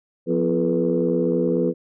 sine tone cluster, 175.2 / 251.6 / 341.1 / 425.8 / 490 Hz, F3 / B3 / F4 / G#4 / B4, +6 / +32 / -41 / +43 / -14 cents, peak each -24 / -24 / -24 / -24 / -23 dBFS, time 0.26-1.74 s, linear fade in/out 50 ms, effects tanh soft clip ceiling -8 dBFS

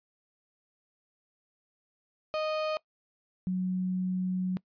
35% pulse / sine tone pair in turn, 620 / 184.33 Hz, D#5 / F#3, -6 / -6 cents, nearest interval octave + major sixth, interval 2100 cents, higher first, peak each -27 dBFS, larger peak neither, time 2.34-2.77 / 3.47-4.57 s, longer second, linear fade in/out 0 ms, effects noise-tail reverb RT60 0.1 s tail -22 dB re dry + resampled to 11025 Hz

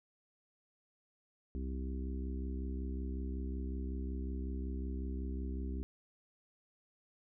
harmonic tone, 65.41 Hz, C2, in tune, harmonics 1 / 3 / 4 / 5 / 6, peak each -37 / -46 / -46 / -50 / -51 dBFS, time 1.55-5.83 s, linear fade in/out 0 ms, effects none

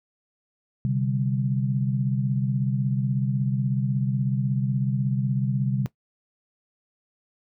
sine chord, C suspended second, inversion none, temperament just, 130.81 / 147.16 / 196.22 Hz, C3 / D3 / G3, 0 / +4 / +2 cents, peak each -23 / -29 / -28 dBFS, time 0.85-5.86 s, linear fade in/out 0 ms, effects noise-tail reverb RT60 0.1 s tail -17 dB re dry

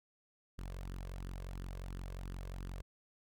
sawtooth tone with flanger, 45.65 Hz, F#1, 23 cents flat, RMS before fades -44 dBFS, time 0.58-2.82 s, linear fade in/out 10 ms, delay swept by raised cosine 0.62 to 1.92 ms, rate 2.9 Hz, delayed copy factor +0.6, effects none

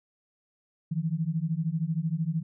sine beating tone pair, 155.56 / 168.56 Hz, D#3 / E3, 0 / +39 cents, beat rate 13 Hz, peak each -29 dBFS, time 0.91-2.43 s, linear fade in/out 10 ms, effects none

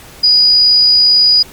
sine tone, 4919 Hz, D#8, 21 cents flat, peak -5 dBFS, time 0.23-1.43 s, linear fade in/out 10 ms, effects pink hiss -36 dBFS RMS until 1.52 s + MP3 96 kbps

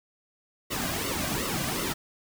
pink noise with flanger, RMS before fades -30 dBFS, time 0.7-1.94 s, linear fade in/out 20 ms, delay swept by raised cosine 1.2 to 2.3 ms, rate 2.7 Hz, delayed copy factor -0.75, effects none

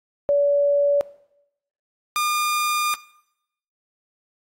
sine / sawtooth tone pair in turn, 572 / 1209.2 Hz, D5 / D#6, -46 / -50 cents, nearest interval octave + minor second, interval 1296 cents, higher second, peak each -15 / -16 dBFS, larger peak first, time 0.29-1.01 / 2.16-2.94 s, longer second, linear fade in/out 0 ms, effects noise-tail reverb RT60 0.8 s tail -20 dB re dry + AAC 48 kbps

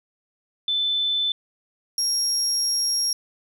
sine / 35% pulse tone pair in turn, 3520 / 5588 Hz, A7 / F8, 0 / 0 cents, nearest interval minor sixth, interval 800 cents, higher second, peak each -20 / -18 dBFS, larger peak second, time 0.68-1.32 / 1.98-3.13 s, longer second, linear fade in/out 2 ms, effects none

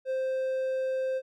triangle tone, 523.3 Hz, C5, in tune, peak -25 dBFS, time 0.05-1.22 s, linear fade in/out 50 ms, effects none

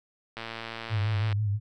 click train, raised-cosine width 0.3 ms, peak -20 dBFS, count 110, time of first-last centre 0.37-1.326 s, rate 114 Hz
sine tone with vibrato, 103.83 Hz, G#2, in tune, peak -24 dBFS, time 0.89-1.6 s, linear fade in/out 50 ms, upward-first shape sine, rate 6.1 Hz, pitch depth 65 cents each way
effects none

